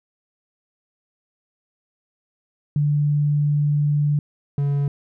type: tone pair in turn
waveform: sine / triangle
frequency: 146.83 / 141.99 Hz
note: D3 / C#3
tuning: 0 / +42 cents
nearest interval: minor second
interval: 58 cents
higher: first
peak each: -16 dBFS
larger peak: neither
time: 2.76-4.19 / 4.58-4.88 s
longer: first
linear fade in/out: 2 ms
effects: none